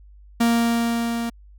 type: tone with level ramp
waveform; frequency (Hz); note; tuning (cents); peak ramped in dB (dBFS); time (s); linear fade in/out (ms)
45% pulse; 233.1; A#3; 0; -15 to -24; 0.4-1.3; 10
effects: added 50 Hz sine -44 dBFS peak until 1.58 s